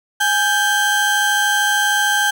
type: tone pair together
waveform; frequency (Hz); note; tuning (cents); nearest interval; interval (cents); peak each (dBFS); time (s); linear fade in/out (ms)
35% pulse; 830.6 / 1568; G#5 / G6; 0 / 0; major seventh; 1100; -18 / -14; 0.2-2.31; 10
effects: none